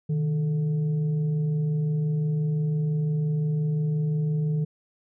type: tone with frequency modulation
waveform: sine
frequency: 154.4 Hz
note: D#3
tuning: 13 cents flat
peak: -22 dBFS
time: 0.09-4.65 s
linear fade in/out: 10 ms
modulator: 283 Hz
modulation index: 0.32
effects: none